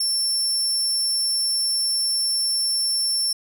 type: tone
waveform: 30% pulse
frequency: 5410 Hz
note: E8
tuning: 44 cents sharp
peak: -16 dBFS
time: 0-3.33 s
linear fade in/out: 5 ms
effects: none